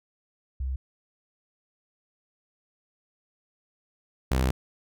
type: tone pair in turn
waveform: sine / sawtooth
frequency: 65.41 / 64.58 Hz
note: C2 / C2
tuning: 0 / -22 cents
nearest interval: unison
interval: 22 cents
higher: first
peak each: -27 / -18 dBFS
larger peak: second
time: 0.6-0.76 / 4.31-4.51 s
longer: second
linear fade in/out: 5 ms
effects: none